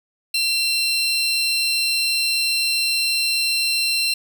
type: tone pair together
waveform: 40% pulse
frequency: 2719 / 4122 Hz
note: F7 / C8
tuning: -47 / -27 cents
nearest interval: perfect fifth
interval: 720 cents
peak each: -21 / -19 dBFS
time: 0.34-4.14 s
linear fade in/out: 5 ms
effects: none